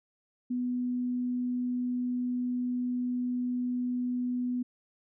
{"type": "tone", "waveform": "sine", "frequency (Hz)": 247.6, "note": "B3", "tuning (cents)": 5, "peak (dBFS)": -28, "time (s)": [0.5, 4.63], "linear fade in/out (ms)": 10, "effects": []}